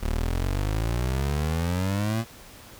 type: exponential sweep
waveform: 25% pulse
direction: up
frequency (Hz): 36.25 to 116.54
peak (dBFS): -20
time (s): 0-2.25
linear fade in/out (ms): 50
effects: pink hiss -47 dBFS RMS until 2.79 s